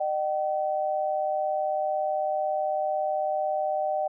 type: tone pair together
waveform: sine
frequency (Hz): 608 / 766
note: D#5 / G5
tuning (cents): -40 / -40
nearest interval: major third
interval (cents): 400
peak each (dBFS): -27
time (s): 0-4.08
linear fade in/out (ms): 10
effects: none